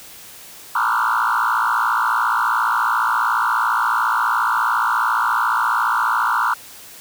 sine tone with frequency modulation, 1185 Hz, D6, 15 cents sharp, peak -14 dBFS, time 0.75-6.54 s, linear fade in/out 5 ms, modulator 57.2 Hz, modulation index 4.9, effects tanh soft clip ceiling -12 dBFS + white hiss -40 dBFS RMS until 7 s

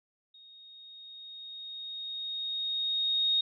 sine tone with level ramp, 3729 Hz, A#7, in tune, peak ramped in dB -52 to -23 dBFS, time 0.34-3.41 s, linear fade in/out 5 ms, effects none

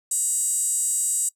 5% pulse tone with high-pass filter, 962 Hz, B5, 46 cents flat, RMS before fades -24 dBFS, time 0.11-1.29 s, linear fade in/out 5 ms, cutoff 8100 Hz, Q 9.7, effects noise-tail reverb RT60 0.1 s tail -21 dB re dry

